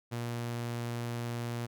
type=tone; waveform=sawtooth; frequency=118.7 Hz; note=A#2; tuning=32 cents sharp; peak=-30 dBFS; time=0.11-1.67 s; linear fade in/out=20 ms; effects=none